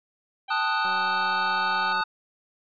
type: harmonic tone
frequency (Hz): 784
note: G5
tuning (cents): 0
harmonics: 1 / 2 / 3 / 4 / 5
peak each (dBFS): -35 / -49 / -43 / -44 / -49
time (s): 0.48-1.93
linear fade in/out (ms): 10
type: chord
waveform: square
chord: D# diminished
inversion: second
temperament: equal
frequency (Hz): 880 / 1244.5 / 1480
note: A5 / D#6 / F#6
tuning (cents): 0 / 0 / 0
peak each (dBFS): -28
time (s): 0.5-2.04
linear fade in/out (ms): 10
type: click train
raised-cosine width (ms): 1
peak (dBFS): -29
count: 219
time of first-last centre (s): 0.85-2.01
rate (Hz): 188
effects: resampled to 11025 Hz